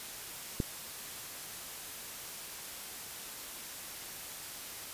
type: click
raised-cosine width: 3 ms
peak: -17 dBFS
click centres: 0.602 s
effects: white hiss -44 dBFS RMS until 4.93 s + resampled to 32000 Hz